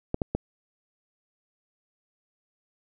clicks, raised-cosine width 2 ms, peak -12 dBFS, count 3, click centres 0.144 / 0.218 / 0.35 s, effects none

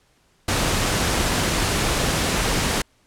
pink noise, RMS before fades -21 dBFS, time 0.48-2.82 s, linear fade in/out 5 ms, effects pink hiss -61 dBFS RMS until 3.06 s + low-pass 10000 Hz 12 dB/octave

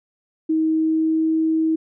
sine tone with pitch glide, 317.3 to 319.7 Hz, D#4 to D#4, +34 to +47 cents, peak -16 dBFS, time 0.49-1.76 s, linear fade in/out 10 ms, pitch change +13 cents, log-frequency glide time 0.7-1.32 s, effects none

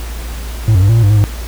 triangle tone with pitch steps, 109.9 / 91.3 / 99.1 / 114 / 115.3 / 100.9 / 106.8 / 102.6 Hz, A2 / F#2 / G2 / A#2 / A#2 / G#2 / G#2 / G#2, -2 / -23 / +19 / -38 / -19 / -49 / +49 / -21 cents, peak -4 dBFS, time 0.68-1.24 s, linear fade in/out 0 ms, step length 70 ms, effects added 57 Hz sine -21 dBFS peak until 1.47 s + pink hiss -31 dBFS RMS until 1.47 s

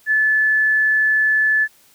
sine tone, 1734 Hz, A6, 26 cents flat, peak -13 dBFS, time 0.06-1.68 s, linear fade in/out 50 ms, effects white hiss -53 dBFS RMS until 1.94 s

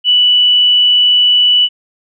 sine tone, 2962 Hz, F#7, 1 cent sharp, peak -6 dBFS, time 0.04-1.69 s, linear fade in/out 50 ms, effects none

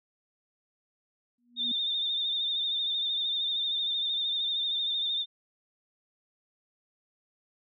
sine tone with exponential growth, 240.7 Hz, B3, 44 cents flat, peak -35 dBFS, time 1.38-1.72 s, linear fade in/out 5 ms, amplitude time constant 73 ms
sine tone with vibrato, 3622 Hz, A7, 49 cents sharp, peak -27 dBFS, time 1.56-5.26 s, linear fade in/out 50 ms, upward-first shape triangle, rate 13 Hz, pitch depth 58 cents each way
effects none

